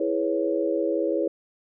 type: chord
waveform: sine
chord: C# minor seventh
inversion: first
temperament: equal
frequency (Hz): 329.6 / 415.3 / 493.9 / 554.4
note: E4 / G#4 / B4 / C#5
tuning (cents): 0 / 0 / 0 / 0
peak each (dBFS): -26 / -28 / -29 / -27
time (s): 0-1.28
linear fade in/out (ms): 5
effects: none